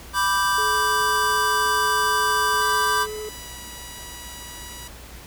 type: chord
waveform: square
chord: G major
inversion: first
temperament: equal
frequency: 987.8 / 1174.7 / 1568 Hz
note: B5 / D6 / G6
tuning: 0 / 0 / 0 cents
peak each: -24 / -24 / -24 dBFS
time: 0.13-3.07 s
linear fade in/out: 50 ms
type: tone with vibrato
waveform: triangle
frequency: 427.1 Hz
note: G#4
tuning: 48 cents sharp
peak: -28 dBFS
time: 0.58-3.29 s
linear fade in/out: 2 ms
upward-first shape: triangle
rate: 13 Hz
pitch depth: 8 cents each way
type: tone with pitch glide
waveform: 5% pulse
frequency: 991 to 971.2 Hz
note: B5 to B5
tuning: +6 to -29 cents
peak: -25 dBFS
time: 2.61-4.88 s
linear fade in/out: 5 ms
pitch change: -35 cents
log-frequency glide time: 3.16-3.56 s
effects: added 60 Hz sine -43 dBFS peak until 5.26 s + pink hiss -43 dBFS RMS until 5.26 s